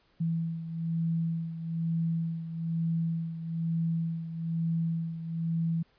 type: beating tone pair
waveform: sine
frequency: 164.81 / 165.91 Hz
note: E3 / E3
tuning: 0 / +11 cents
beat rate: 1.1 Hz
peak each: -29 / -35 dBFS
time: 0.2-5.83 s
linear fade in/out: 10 ms
effects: pink hiss -67 dBFS RMS until 5.98 s + resampled to 11025 Hz